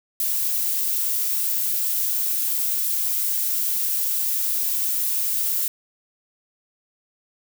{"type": "noise", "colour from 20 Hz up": "violet", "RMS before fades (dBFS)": -23, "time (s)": [0.2, 5.68], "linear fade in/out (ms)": 2, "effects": []}